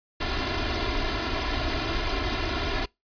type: noise with comb filter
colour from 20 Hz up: pink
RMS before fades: -27 dBFS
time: 0.2-2.86 s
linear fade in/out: 10 ms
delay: 2.9 ms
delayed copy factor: +0.9
effects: noise-tail reverb RT60 0.2 s tail -25 dB re dry + resampled to 11025 Hz